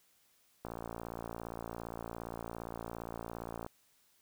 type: click train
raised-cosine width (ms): 1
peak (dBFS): -27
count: 174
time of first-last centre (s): 0.65-3.664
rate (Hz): 57.4
effects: white hiss -70 dBFS RMS until 4.21 s